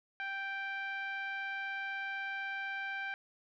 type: tone with low-pass filter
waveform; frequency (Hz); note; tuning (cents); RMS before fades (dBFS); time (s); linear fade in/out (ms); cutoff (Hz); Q
10% pulse; 784; G5; 0; -39; 0.2-3.14; 0; 1900; 3.3
effects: none